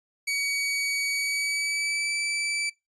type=tone with pitch glide; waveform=sawtooth; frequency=2260 to 2318 Hz; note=C#7 to D7; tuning=+33 to -23 cents; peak=-22 dBFS; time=0.27-2.7 s; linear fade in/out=10 ms; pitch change=+44 cents; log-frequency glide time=1.12-2.14 s; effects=noise-tail reverb RT60 0.2 s tail -22 dB re dry + resampled to 24000 Hz